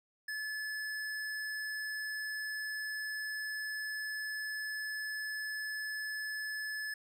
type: tone with hard clipping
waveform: sine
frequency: 1725 Hz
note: A6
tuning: 35 cents flat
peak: -38 dBFS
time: 0.28-6.94 s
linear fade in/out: 5 ms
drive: 15 dB
effects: none